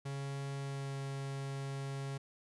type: tone with pitch glide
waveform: 45% pulse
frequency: 138.59 to 137.24 Hz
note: C#3 to C#3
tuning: 0 to -17 cents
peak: -38 dBFS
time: 0.05-2.18 s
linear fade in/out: 10 ms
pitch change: -17 cents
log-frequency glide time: 0.59-0.96 s
effects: resampled to 24000 Hz